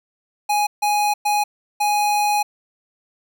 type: tone bursts at uneven times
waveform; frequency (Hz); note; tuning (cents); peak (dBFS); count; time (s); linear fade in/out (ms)
square; 831; G#5; +1; -17; 4; 0.49-0.67 / 0.82-1.14 / 1.25-1.44 / 1.8-2.43; 10
effects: none